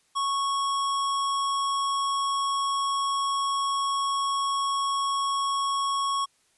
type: tone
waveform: square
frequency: 1105 Hz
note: C#6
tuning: 6 cents flat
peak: -25 dBFS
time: 0.15-6.26 s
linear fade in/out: 20 ms
effects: white hiss -66 dBFS RMS until 6.57 s + resampled to 24000 Hz